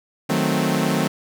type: chord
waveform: sawtooth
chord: D# diminished seventh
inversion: none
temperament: equal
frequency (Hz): 155.56 / 185 / 220 / 261.6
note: D#3 / F#3 / A3 / C4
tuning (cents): 0 / 0 / 0 / 0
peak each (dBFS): -20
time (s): 0.29-1.08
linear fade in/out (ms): 10
effects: none